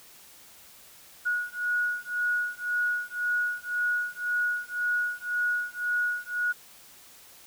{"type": "beating tone pair", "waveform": "sine", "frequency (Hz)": [1454, 1455.9], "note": ["F#6", "F#6"], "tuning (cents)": [-31, -28], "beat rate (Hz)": 1.9, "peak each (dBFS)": -29, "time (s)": [1.25, 6.53], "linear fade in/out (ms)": 20, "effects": ["white hiss -52 dBFS RMS until 7.46 s"]}